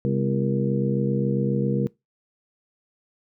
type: harmonic tone with a mistuned harmonic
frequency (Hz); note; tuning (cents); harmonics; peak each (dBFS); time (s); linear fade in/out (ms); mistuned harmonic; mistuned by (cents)
67.4; C#2; -48; 2 / 3 / 4 / 5 / 6 / 7; -24 / -25 / -32 / -31 / -34 / -28; 0.05-1.87; 0; 4; -110
effects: noise-tail reverb RT60 0.2 s tail -22 dB re dry